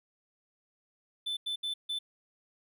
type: tone bursts at uneven times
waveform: triangle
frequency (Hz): 3520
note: A7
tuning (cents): 0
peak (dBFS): -30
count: 4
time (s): 1.26-1.37 / 1.46-1.56 / 1.63-1.74 / 1.89-1.99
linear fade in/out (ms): 10
effects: none